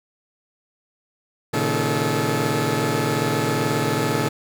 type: tone cluster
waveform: 15% pulse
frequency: 114.8 / 137.3 / 155.6 / 432.4 Hz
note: A#2 / C#3 / D#3 / A4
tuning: -26 / -16 / 0 / -30 cents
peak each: -19 dBFS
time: 1.53-4.29 s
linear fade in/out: 10 ms
effects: none